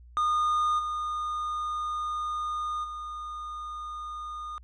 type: tone with level steps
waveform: triangle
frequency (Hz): 1223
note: D#6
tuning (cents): -30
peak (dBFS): -21 / -27 / -33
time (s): 0.17-4.58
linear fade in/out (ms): 0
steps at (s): 0.78 / 2.83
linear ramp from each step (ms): 20
effects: added 60 Hz sine -48 dBFS peak until 4.63 s + resampled to 22050 Hz